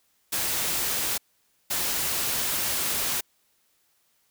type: noise bursts at uneven times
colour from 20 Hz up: white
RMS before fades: -27 dBFS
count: 2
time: 0.32-1.18 / 1.7-3.21 s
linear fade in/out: 10 ms
effects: white hiss -68 dBFS RMS until 4.3 s